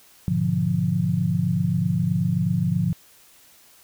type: chord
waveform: sine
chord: G# diminished seventh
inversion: none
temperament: equal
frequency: 103.83 / 123.47 / 146.83 / 174.61 Hz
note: G#2 / B2 / D3 / F3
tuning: 0 / 0 / 0 / 0 cents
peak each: -27 / -28 / -25 / -22 dBFS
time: 0.28-2.93 s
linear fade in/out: 0 ms
effects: white hiss -53 dBFS RMS until 3.83 s